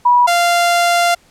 sine / sawtooth tone pair in turn, 974 / 694.3 Hz, B5 / F5, -24 / -10 cents, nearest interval tritone, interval 586 cents, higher first, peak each -7 dBFS, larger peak neither, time 0.05-0.27 / 0.27-1.15 s, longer second, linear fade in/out 10 ms, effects pink hiss -51 dBFS RMS until 1.3 s + low-pass 11000 Hz 12 dB/octave

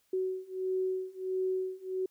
sine beating tone pair, 373.5 / 375 Hz, F#4 / F#4, +16 / +23 cents, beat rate 1.5 Hz, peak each -34 / -33 dBFS, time 0.13-2.06 s, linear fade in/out 5 ms, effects white hiss -72 dBFS RMS until 2.1 s

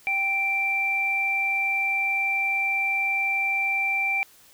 sine tone pair together, 784 / 2351 Hz, G5 / D7, 0 / +1 cents, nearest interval octave + perfect fifth, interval 1901 cents, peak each -31 / -22 dBFS, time 0.07-4.23 s, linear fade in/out 0 ms, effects white hiss -54 dBFS RMS until 4.53 s

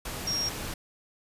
sine tone in noise, 5588 Hz, F8, in tune, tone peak -27 dBFS, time 0.27-0.49 s, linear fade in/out 5 ms, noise pink, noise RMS -36 dBFS, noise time 0.05-0.74 s, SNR +6 dB, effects resampled to 32000 Hz

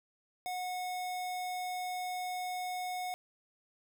square tone, 730 Hz, F#5, 24 cents flat, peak -36 dBFS, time 0.46-3.14 s, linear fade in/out 0 ms, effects none

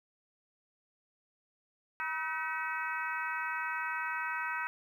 harmonic tone with a mistuned harmonic, 320 Hz, D#4, 49 cents sharp, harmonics 3 / 4 / 5 / 6 / 7 / 8, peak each -39 / -40 / -37 / -41 / -46 / -43 dBFS, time 2-4.67 s, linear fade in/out 0 ms, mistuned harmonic 5, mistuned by -77 cents, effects 11-bit

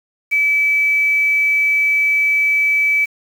sine tone with quantisation, 2300 Hz, D7, 37 cents flat, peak -12 dBFS, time 0.31-3.06 s, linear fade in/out 20 ms, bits 6, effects none

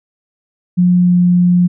sine tone with pitch glide, 178.7 to 177.47 Hz, F3 to F3, +40 to +28 cents, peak -7 dBFS, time 0.77-1.68 s, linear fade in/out 20 ms, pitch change -12 cents, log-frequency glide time 0.97-1.16 s, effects none

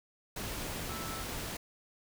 sine tone in noise, 1318.5 Hz, E6, in tune, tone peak -44 dBFS, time 0.89-1.23 s, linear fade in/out 5 ms, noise pink, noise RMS -39 dBFS, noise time 0.36-1.57 s, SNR -8 dB, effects none

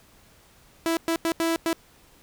sawtooth tone bursts at uneven times, 330 Hz, E4, 2 cents sharp, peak -18 dBFS, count 5, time 0.86-0.97 / 1.08-1.16 / 1.25-1.32 / 1.4-1.56 / 1.66-1.73 s, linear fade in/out 0 ms, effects pink hiss -56 dBFS RMS until 2.22 s

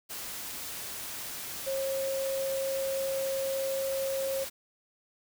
sine tone in noise, 540 Hz, C#5, 45 cents flat, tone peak -29 dBFS, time 1.66-4.45 s, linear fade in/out 20 ms, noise white, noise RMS -39 dBFS, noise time 0.09-4.5 s, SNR +7 dB, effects none

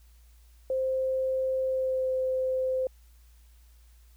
sine tone with pitch glide, 523.3 to 518.2 Hz, C5 to C5, 0 to -17 cents, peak -25 dBFS, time 0.7-2.87 s, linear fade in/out 2 ms, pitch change -17 cents, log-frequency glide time 1.65-2.11 s, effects added 58 Hz sine -53 dBFS peak until 4.16 s + white hiss -66 dBFS RMS until 4.16 s

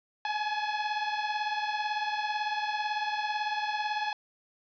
sawtooth beating tone pair, 840 / 858 Hz, G#5 / A5, +19 / -44 cents, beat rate 18 Hz, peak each -27 / -30 dBFS, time 0.25-4.13 s, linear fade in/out 2 ms, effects resampled to 11025 Hz + 10-bit

